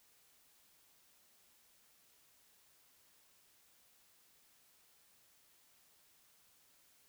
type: silence
effects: white hiss -69 dBFS RMS until 7.08 s